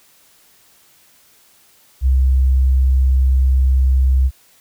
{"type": "tone", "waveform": "sine", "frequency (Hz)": 65.41, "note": "C2", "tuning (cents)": 0, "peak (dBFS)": -10, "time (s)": [2.01, 4.31], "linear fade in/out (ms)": 50, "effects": ["white hiss -52 dBFS RMS until 4.6 s"]}